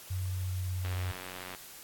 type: tone with pitch glide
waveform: sine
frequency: 92.5 to 91.38 Hz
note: F#2 to F#2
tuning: 0 to -21 cents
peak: -31 dBFS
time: 0.1-1.12 s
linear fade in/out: 10 ms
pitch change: -21 cents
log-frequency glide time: 0.31-0.84 s
type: click train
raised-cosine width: 0.3 ms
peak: -25 dBFS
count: 65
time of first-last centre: 0.85-1.549 s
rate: 91.6 Hz
effects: white hiss -49 dBFS RMS until 1.83 s + AAC 64 kbps